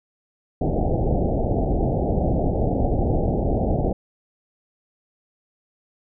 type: low-pass noise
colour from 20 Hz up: pink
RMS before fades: -21 dBFS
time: 0.61-3.93 s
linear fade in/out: 5 ms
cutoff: 790 Hz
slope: 96 dB/octave
effects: none